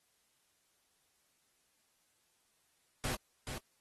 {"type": "noise with echo", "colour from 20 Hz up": "pink", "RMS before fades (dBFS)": -38, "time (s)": [3.04, 3.15], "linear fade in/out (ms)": 0, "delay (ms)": 430, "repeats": 1, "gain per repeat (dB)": -6, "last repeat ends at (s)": 3.58, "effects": ["white hiss -75 dBFS RMS until 3.8 s", "AAC 32 kbps"]}